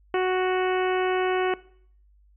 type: harmonic tone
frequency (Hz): 370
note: F#4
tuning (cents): 0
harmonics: 1 / 2 / 3 / 4 / 5 / 6 / 7 / 8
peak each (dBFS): -22 / -28 / -32 / -34 / -36 / -38 / -39 / -40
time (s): 0.14-1.54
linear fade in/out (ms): 2
effects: noise-tail reverb RT60 0.6 s tail -20 dB re dry + added 50 Hz sine -55 dBFS peak until 2.36 s